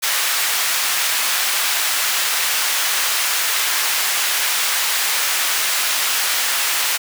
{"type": "high-pass noise", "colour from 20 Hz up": "pink", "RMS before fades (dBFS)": -19, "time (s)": [0.02, 6.98], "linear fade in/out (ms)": 20, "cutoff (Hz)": 1400, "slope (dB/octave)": 12, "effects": []}